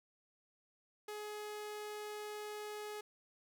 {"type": "tone", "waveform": "sawtooth", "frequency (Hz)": 420.7, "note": "G#4", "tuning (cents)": 22, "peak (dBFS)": -39, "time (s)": [1.08, 3.01], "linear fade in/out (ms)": 5, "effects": []}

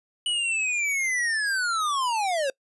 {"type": "linear sweep", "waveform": "square", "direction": "down", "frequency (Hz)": [2963, 520], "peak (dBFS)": -24, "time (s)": [0.26, 2.5], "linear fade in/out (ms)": 2, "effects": ["noise-tail reverb RT60 0.1 s tail -25 dB re dry", "resampled to 24000 Hz"]}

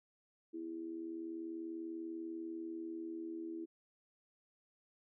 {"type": "tone with amplitude modulation", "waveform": "sine", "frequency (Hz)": 330, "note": "E4", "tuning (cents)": 2, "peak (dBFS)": -38, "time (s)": [0.53, 3.66], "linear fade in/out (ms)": 20, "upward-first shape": "sine", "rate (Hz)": 80.2, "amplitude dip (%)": 65, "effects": []}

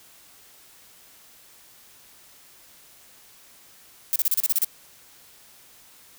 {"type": "noise bursts", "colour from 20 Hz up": "violet", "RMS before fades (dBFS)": -21, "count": 9, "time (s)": [4.13, 4.646], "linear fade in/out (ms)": 0, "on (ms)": 28, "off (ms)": 33, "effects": ["white hiss -52 dBFS RMS until 6.18 s"]}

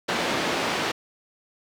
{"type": "band-pass noise", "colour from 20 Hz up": "pink", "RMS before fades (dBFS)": -26, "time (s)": [0.08, 0.92], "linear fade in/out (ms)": 10, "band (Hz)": [260, 4200], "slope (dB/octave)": 12, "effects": []}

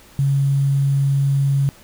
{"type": "tone with quantisation", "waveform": "sine", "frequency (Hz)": 138.59, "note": "C#3", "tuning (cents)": 0, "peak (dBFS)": -14, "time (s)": [0.19, 1.69], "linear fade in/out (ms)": 0, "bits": 7, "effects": ["pink hiss -47 dBFS RMS until 1.83 s"]}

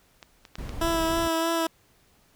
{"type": "clicks", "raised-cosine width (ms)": 0.2, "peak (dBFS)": [-25, -27, -20, -22], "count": 4, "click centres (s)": [0.228, 0.452, 0.555, 0.693]}
{"type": "noise", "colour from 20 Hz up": "brown", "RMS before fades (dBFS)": -34, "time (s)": [0.58, 1.28], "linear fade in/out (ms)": 5}
{"type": "tone with vibrato", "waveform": "15% pulse", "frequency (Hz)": 329.6, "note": "E4", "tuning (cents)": 0, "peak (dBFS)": -17, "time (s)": [0.81, 1.67], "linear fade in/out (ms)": 5, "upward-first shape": "sine", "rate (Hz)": 3.2, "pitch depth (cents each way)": 20}
{"effects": ["pink hiss -62 dBFS RMS until 2.35 s"]}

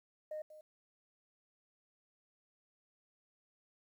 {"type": "tone with echo", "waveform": "sine", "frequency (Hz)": 615, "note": "D#5", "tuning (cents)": -20, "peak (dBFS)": -38, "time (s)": [0.31, 0.42], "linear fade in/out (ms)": 5, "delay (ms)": 190, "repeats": 1, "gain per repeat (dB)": -14, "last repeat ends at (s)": 0.61, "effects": ["tanh soft clip ceiling -36 dBFS", "12-bit"]}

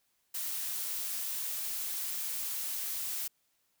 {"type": "noise", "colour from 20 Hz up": "blue", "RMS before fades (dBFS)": -36, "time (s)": [0.34, 3.28], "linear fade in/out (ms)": 10, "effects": ["white hiss -75 dBFS RMS until 3.8 s"]}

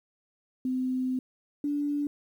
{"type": "tone pair in turn", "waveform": "sine", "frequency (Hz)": [256.5, 290.1], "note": ["C4", "D4"], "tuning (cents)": [-34, -21], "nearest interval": "major second", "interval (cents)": 213, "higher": "second", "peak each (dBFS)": -26, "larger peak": "neither", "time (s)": [[0.65, 1.19], [1.64, 2.07]], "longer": "first", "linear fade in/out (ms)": 2, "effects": ["10-bit"]}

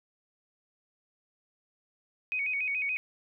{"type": "tone with vibrato", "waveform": "sine", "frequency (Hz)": 2369, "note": "D7", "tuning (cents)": 14, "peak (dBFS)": -28, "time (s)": [2.32, 2.97], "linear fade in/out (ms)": 0, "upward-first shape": "square", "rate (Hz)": 7, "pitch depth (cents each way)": 100, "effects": []}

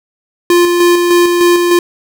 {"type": "tone with tremolo", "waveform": "square", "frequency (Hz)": 349.2, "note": "F4", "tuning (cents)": 0, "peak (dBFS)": -6, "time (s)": [0.5, 1.79], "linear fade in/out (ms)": 2, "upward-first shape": "square", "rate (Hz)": 3.3, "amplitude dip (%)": 35, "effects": []}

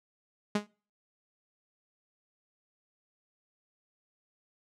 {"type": "tone with exponential decay", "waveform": "sawtooth", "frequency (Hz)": 207.7, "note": "G#3", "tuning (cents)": 0, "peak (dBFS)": -20, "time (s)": [0.55, 0.67], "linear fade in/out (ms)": 5, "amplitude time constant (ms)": 26, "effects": ["noise-tail reverb RT60 0.4 s tail -25 dB re dry", "low-pass 7000 Hz 12 dB/octave"]}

